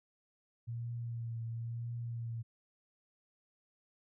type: tone with vibrato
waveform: sine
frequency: 116.54 Hz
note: A#2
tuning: in tune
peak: -37 dBFS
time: 0.67-2.43 s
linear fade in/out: 20 ms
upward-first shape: triangle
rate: 0.98 Hz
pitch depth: 32 cents each way
effects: none